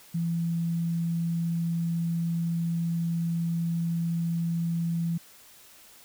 sine tone, 167.9 Hz, E3, 32 cents sharp, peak -25 dBFS, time 0.14-5.18 s, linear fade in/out 10 ms, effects white hiss -53 dBFS RMS until 6.04 s

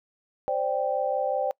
sine chord, C suspended second, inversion none, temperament just, 523.3 / 588.7 / 784.9 Hz, C5 / D5 / G5, 0 / +4 / +2 cents, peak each -28 / -28 / -28 dBFS, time 0.48-1.51 s, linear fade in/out 0 ms, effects noise-tail reverb RT60 0.1 s tail -25 dB re dry

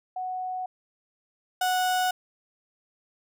sine / 35% pulse tone pair in turn, 740 / 736.2 Hz, F#5 / F#5, 0 / -9 cents, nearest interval unison, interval 9 cents, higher first, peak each -29 / -21 dBFS, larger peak second, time 0.16-0.66 / 1.61-2.11 s, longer neither, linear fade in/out 5 ms, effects none

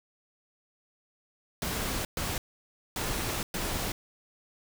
pink noise bursts at uneven times, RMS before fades -32 dBFS, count 4, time 1.62-2.05 / 2.17-2.38 / 2.96-3.43 / 3.54-3.92 s, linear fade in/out 2 ms, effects none

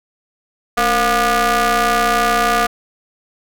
sawtooth ring-modulated tone, 246.9 Hz, B3, in tune, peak -6 dBFS, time 0.77-2.67 s, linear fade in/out 10 ms, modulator 956 Hz, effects none

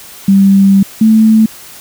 sine tone pair in turn, 195.8 / 219.8 Hz, G3 / A3, -2 / -2 cents, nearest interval major second, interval 200 cents, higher second, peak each -3 dBFS, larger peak neither, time 0.28-0.83 / 1.01-1.46 s, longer first, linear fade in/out 5 ms, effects white hiss -33 dBFS RMS until 1.8 s

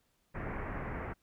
pink low-pass noise, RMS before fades -39 dBFS, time 0.34-1.14 s, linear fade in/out 20 ms, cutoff 2200 Hz, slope 48 dB/octave, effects pink hiss -75 dBFS RMS until 1.22 s

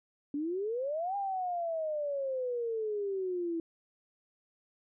sine exponential two-way sweep, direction up then down, 280 to 810 to 327.2 Hz, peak -31 dBFS, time 0.34-3.6 s, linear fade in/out 2 ms, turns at 1.16 s, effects none

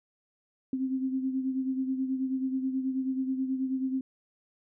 sine beating tone pair, 261.6 / 270.9 Hz, C4 / C#4, 0 / -40 cents, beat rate 9.3 Hz, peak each -28 / -36 dBFS, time 0.73-4.01 s, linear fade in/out 2 ms, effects none

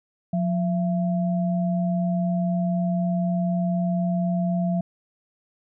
sine tone pair together, 178.27 / 674 Hz, F3 / E5, +36 / +38 cents, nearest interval octave + major seventh, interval 2302 cents, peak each -21 / -29 dBFS, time 0.33-4.81 s, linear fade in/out 5 ms, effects none

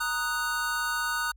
square chord, D# minor, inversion second, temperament equal, 932.3 / 1244.5 / 1480 Hz, A#5 / D#6 / F#6, 0 / 0 / 0 cents, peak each -36 / -33 / -30 dBFS, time 0-1.32 s, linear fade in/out 10 ms, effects added 50 Hz sine -51 dBFS peak until 1.36 s

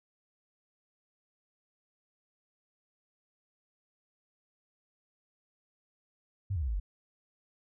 sine tone with pitch steps, 98 / 81.46 / 67.71 / 56.29 / 46.79 Hz, G2 / E2 / C#2 / A1 / F#1, 0 / -20 / -40 / +40 / +20 cents, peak -29 dBFS, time 6.5-6.8 s, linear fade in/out 10 ms, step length 60 ms, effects none

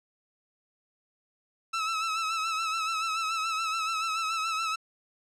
sawtooth tone with vibrato, 1308 Hz, E6, 14 cents flat, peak -24 dBFS, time 1.73-4.76 s, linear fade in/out 10 ms, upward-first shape sine, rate 7 Hz, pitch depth 49 cents each way, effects low-pass 7000 Hz 12 dB/octave

